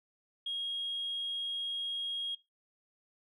sine tone, 3272 Hz, G#7, 26 cents flat, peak -33 dBFS, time 0.46-2.35 s, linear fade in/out 5 ms, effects noise-tail reverb RT60 0.2 s tail -17 dB re dry + tanh soft clip ceiling -29 dBFS

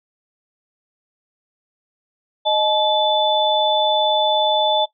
sine tone cluster, 618 / 858 / 3501 Hz, D#5 / A5 / A7, -12 / -44 / -9 cents, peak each -19 dBFS, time 2.45-4.86 s, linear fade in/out 20 ms, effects noise-tail reverb RT60 0.1 s tail -17 dB re dry

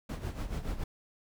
brown noise with tremolo, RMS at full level -33 dBFS, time 0.09-0.84 s, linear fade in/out 5 ms, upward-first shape sine, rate 7 Hz, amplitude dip 70%, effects none

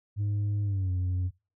sine tone with pitch glide, 102.9 to 91.15 Hz, G#2 to F#2, -16 to -25 cents, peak -23 dBFS, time 0.16-1.31 s, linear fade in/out 50 ms, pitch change -209 cents, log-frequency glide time 0.63-0.92 s, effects noise-tail reverb RT60 0.3 s tail -22 dB re dry + tanh soft clip ceiling -25 dBFS

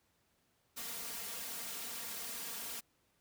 white noise with comb filter, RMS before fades -43 dBFS, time 0.76-2.81 s, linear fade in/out 20 ms, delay 4.3 ms, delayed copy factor +0.95, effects pink hiss -75 dBFS RMS until 3.2 s + high-pass 60 Hz 12 dB/octave

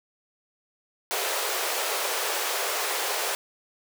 pink high-pass noise, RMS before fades -28 dBFS, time 1.11-3.35 s, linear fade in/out 0 ms, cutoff 400 Hz, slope 48 dB/octave, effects none

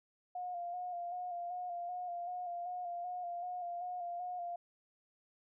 sine tone with vibrato, 709 Hz, F5, 26 cents sharp, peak -38 dBFS, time 0.35-4.56 s, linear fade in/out 5 ms, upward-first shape square, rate 2.6 Hz, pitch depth 30 cents each way, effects none

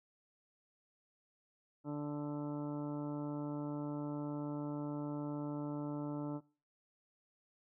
harmonic tone, 146.83 Hz, D3, in tune, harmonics 1 / 2 / 3 / 4 / 5 / 6 / 7 / 8 / 9, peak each -43 / -39 / -51 / -48 / -59 / -52 / -58 / -63 / -56 dBFS, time 1.84-6.41 s, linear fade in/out 50 ms, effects noise-tail reverb RT60 0.4 s tail -23 dB re dry

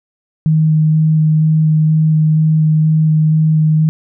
sine tone with vibrato, 156.3 Hz, D#3, 8 cents sharp, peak -8 dBFS, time 0.46-3.89 s, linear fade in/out 0 ms, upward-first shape square, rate 2.1 Hz, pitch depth 8 cents each way, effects none

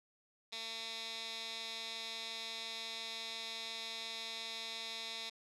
15% pulse tone with band-pass filter, 225.7 Hz, A3, 44 cents sharp, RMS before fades -44 dBFS, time 0.52-5.3 s, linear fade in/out 10 ms, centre 4000 Hz, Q 2.7, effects resampled to 32000 Hz

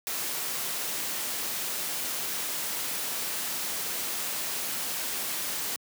white noise, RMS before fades -32 dBFS, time 0.07-5.76 s, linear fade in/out 0 ms, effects high-pass 150 Hz 12 dB/octave

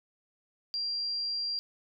sine tone, 4751 Hz, D8, 19 cents sharp, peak -30 dBFS, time 0.74-1.59 s, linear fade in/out 0 ms, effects none

